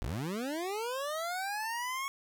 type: linear sweep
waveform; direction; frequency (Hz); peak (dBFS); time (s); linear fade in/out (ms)
25% pulse; up; 37.44 to 1108.7; -30; 0.02-2.08; 0
effects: none